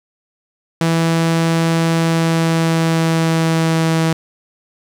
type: tone with pitch glide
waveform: sawtooth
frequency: 164.81 to 162.26 Hz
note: E3 to E3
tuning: 0 to -27 cents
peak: -9 dBFS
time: 0.81-4.13 s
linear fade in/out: 2 ms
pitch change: -27 cents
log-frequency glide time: 1.94-4 s
effects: low-pass 10000 Hz 12 dB/octave + 7-bit